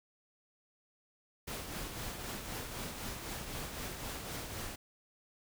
pink noise with tremolo, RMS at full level -40 dBFS, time 1.47-4.76 s, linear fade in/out 10 ms, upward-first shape triangle, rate 3.9 Hz, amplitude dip 45%, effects none

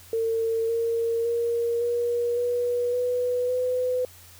sine tone with pitch steps, 452.9 / 460.8 / 468.9 / 477.1 / 485.4 / 493.9 / 502.5 Hz, A#4 / A#4 / A#4 / A#4 / B4 / B4 / B4, -50 / -20 / +10 / +40 / -30 / 0 / +30 cents, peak -22 dBFS, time 0.13-4.05 s, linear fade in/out 2 ms, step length 560 ms, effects added 88 Hz sine -52 dBFS peak until 4.39 s + white hiss -50 dBFS RMS until 4.39 s

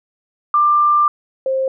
sine tone pair in turn, 1188 / 529.2 Hz, D6 / C5, +20 / +20 cents, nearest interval octave + major second, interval 1400 cents, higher first, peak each -10 / -15 dBFS, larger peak first, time 0.54-1.08 / 1.46-1.68 s, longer first, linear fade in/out 2 ms, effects none

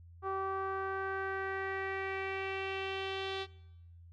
sawtooth tone with low-pass filter sweep, 385.9 Hz, G4, 27 cents flat, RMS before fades -37 dBFS, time 0.22-3.47 s, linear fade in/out 50 ms, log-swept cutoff 1100 to 3600 Hz, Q 3.7, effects noise-tail reverb RT60 0.9 s tail -21 dB re dry + added 85 Hz sine -52 dBFS peak until 4.12 s

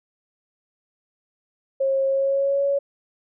sine tone with pitch glide, 540 to 559.7 Hz, C#5 to C#5, -45 to +17 cents, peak -18 dBFS, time 1.8-2.79 s, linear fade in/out 10 ms, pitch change +62 cents, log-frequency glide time 2.07-2.64 s, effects none

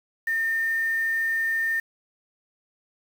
sine tone with quantisation, 1813 Hz, A#6, 49 cents flat, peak -22 dBFS, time 0.27-1.8 s, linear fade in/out 5 ms, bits 7, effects none

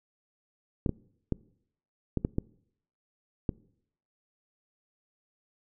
clicks, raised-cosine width 3 ms, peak -14 dBFS, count 7, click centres 0.862 / 0.893 / 1.323 / 2.173 / 2.249 / 2.384 / 3.492 s, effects noise-tail reverb RT60 0.7 s tail -23 dB re dry

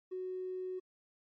triangle tone, 370 Hz, F#4, in tune, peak -33 dBFS, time 0.11-0.8 s, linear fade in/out 20 ms, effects tanh soft clip ceiling -35 dBFS + MP3 32 kbps

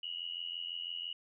sine tone with amplitude modulation, 2908 Hz, F#7, 31 cents flat, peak -34 dBFS, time 0.03-1.13 s, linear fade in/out 5 ms, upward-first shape sine, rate 86 Hz, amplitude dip 85%, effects none

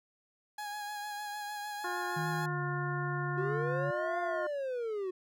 30% pulse tone with vibrato, 830.6 Hz, G#5, in tune, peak -35 dBFS, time 0.58-2.46 s, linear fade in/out 5 ms, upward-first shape sine, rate 6.6 Hz, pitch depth 24 cents each way
harmonic tone, 355.8 Hz, F4, 32 cents sharp, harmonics 1 / 2 / 3 / 4 / 5, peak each -40 / -43 / -40 / -40 / -43 dBFS, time 1.84-4.47 s, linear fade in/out 5 ms
sine tone with pitch glide, 157.6 to 143.69 Hz, D#3 to D3, +23 to -37 cents, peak -34 dBFS, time 2.16-3.91 s, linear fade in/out 10 ms, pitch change -160 cents, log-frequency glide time 2.38-2.62 s
triangle linear two-way sweep, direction up then down, 361.6 to 701 to 361.6 Hz, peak -31 dBFS, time 3.37-5.11 s, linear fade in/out 10 ms, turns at 4.2 s
effects none

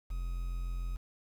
triangle tone with quantisation, 43.44 Hz, F1, 8 cents flat, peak -31 dBFS, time 0.1-0.97 s, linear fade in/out 10 ms, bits 9, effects none

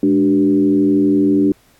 sine tone with frequency modulation, 293.7 Hz, D4, in tune, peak -10 dBFS, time 0.03-1.52 s, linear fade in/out 2 ms, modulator 87.6 Hz, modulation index 0.85, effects pink hiss -54 dBFS RMS until 1.79 s + AAC 64 kbps

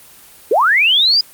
sine linear sweep, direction up, 370 to 4978 Hz, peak -9 dBFS, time 0.51-1.21 s, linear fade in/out 5 ms, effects white hiss -42 dBFS RMS until 1.33 s + Opus 24 kbps

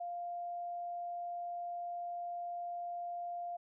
sine tone, 698.5 Hz, F5, in tune, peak -38 dBFS, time 0-3.57 s, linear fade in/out 10 ms, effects none

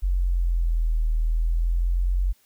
sine exponential two-way sweep, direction down then up, 46.11 to 39.28 to 46.11 Hz, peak -19 dBFS, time 0.02-2.33 s, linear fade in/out 20 ms, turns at 1.09 s, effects white hiss -62 dBFS RMS until 2.45 s

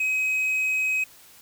triangle tone with quantisation, 2535 Hz, D#7, 32 cents sharp, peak -20 dBFS, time 0-1.04 s, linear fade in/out 5 ms, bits 8, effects white hiss -51 dBFS RMS until 1.41 s

